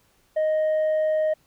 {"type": "tone with tanh clipping", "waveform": "triangle", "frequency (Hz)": 622.3, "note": "D#5", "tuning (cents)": 0, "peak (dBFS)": -20, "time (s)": [0.36, 1.34], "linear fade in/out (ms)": 10, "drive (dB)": 7, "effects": ["pink hiss -63 dBFS RMS until 1.46 s"]}